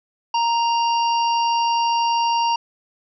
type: harmonic tone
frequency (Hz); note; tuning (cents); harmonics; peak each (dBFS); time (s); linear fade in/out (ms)
932.3; A#5; 0; 1 / 3 / 5 / 6; -17 / -27 / -31 / -33; 0.34-2.56; 5
effects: none